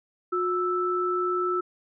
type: tone pair together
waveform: sine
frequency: 360.7 / 1318.5 Hz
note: F#4 / E6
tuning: -44 / 0 cents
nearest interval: octave + minor seventh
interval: 2244 cents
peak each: -26 dBFS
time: 0.32-1.61 s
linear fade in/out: 10 ms
effects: none